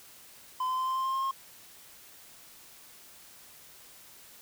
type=tone with pitch steps; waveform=triangle; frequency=1022 / 1029.1 / 1036.3 / 1043.5 / 1050.7 / 1058 / 1065.4 / 1072.8 Hz; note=C6 / C6 / C6 / C6 / C6 / C6 / C6 / C6; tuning=-41 / -29 / -17 / -5 / +7 / +19 / +31 / +43 cents; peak=-26 dBFS; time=0.6-1.312 s; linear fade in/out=5 ms; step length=89 ms; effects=white hiss -53 dBFS RMS until 4.41 s